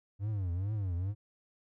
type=tone with vibrato; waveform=triangle; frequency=96.5 Hz; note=G2; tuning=27 cents flat; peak=-29 dBFS; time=0.19-1.15 s; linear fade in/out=50 ms; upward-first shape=triangle; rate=2.3 Hz; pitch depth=240 cents each way; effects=none